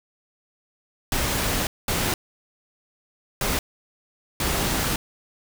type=noise bursts at uneven times; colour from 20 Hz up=pink; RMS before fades=-24 dBFS; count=4; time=1.12-1.67 / 1.88-2.14 / 3.41-3.59 / 4.4-4.96 s; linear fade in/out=2 ms; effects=none